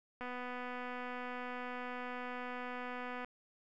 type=click train; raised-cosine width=0.5 ms; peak=-29 dBFS; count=754; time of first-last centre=0.21-3.246 s; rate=248 Hz; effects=none